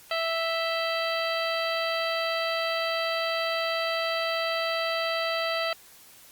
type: harmonic tone with a mistuned harmonic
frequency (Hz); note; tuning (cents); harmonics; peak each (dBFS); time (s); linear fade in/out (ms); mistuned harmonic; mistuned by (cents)
659.3; E5; 0; 1 / 2 / 3 / 4 / 5 / 6 / 7; -29 / -32 / -34 / -35 / -36 / -37 / -37; 0.11-5.73; 2; 5; -74
effects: white hiss -52 dBFS RMS until 6.31 s + Opus 48 kbps